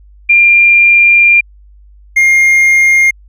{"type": "tone pair in turn", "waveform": ["sine", "triangle"], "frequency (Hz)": [2392, 2125], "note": ["D7", "C7"], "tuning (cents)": [31, 26], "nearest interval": "major second", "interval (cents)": 205, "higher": "first", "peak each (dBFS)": -3, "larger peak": "neither", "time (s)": [[0.29, 1.41], [2.16, 3.11]], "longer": "first", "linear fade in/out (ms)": 10, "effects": ["added 50 Hz sine -37 dBFS peak until 3.28 s"]}